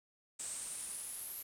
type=noise with band-pass filter sweep; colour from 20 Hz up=brown; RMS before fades=-44 dBFS; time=0.39-1.43 s; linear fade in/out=10 ms; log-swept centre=8000 to 12000 Hz; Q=7.6; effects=none